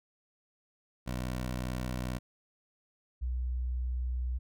15% pulse / sine tone pair in turn, 62.4 / 62.04 Hz, B1 / B1, +19 / +9 cents, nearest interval unison, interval 10 cents, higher first, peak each -27 / -30 dBFS, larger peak first, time 1.06-2.19 / 3.21-4.39 s, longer second, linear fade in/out 20 ms, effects none

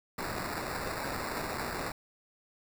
white noise with sample-and-hold, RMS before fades -36 dBFS, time 0.18-1.92 s, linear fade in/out 5 ms, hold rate 3150 Hz, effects none

